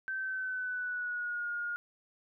sine tone with pitch glide, 1547 to 1426.8 Hz, G6 to F6, -23 to +37 cents, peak -33 dBFS, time 0.08-1.76 s, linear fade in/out 0 ms, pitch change -140 cents, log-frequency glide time 0.19-1.49 s, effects none

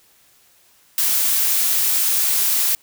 blue noise, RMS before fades -18 dBFS, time 0.98-2.75 s, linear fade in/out 0 ms, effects white hiss -55 dBFS RMS until 2.82 s

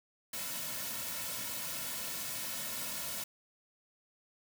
white noise with comb filter, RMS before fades -39 dBFS, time 0.33-3.24 s, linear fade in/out 5 ms, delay 2.5 ms, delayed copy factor -0.7, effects none

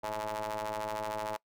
sawtooth ring-modulated tone, 107.8 Hz, A2, 35 cents flat, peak -27 dBFS, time 0.03-1.37 s, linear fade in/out 10 ms, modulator 748 Hz, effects noise-tail reverb RT60 0.1 s tail -23 dB re dry

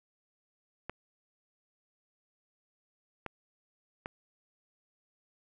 clicks, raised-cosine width 0.5 ms, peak -22 dBFS, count 3, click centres 0.896 / 3.263 / 4.059 s, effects none

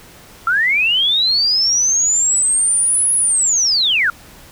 sine linear two-way sweep, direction up then down, 1318.5 to 10548 to 1318.5 Hz, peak -12 dBFS, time 0.47-4.1 s, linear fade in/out 2 ms, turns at 3.14 s, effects pink hiss -42 dBFS RMS until 4.51 s

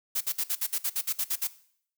blue noise bursts, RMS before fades -28 dBFS, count 12, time 0.15-1.474 s, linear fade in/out 10 ms, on 59 ms, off 56 ms, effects noise-tail reverb RT60 0.6 s tail -17 dB re dry

